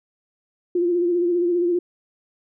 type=tone with vibrato; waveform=sine; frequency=349.3 Hz; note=F4; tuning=in tune; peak=-17 dBFS; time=0.75-1.79 s; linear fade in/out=5 ms; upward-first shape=sine; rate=15 Hz; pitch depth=45 cents each way; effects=none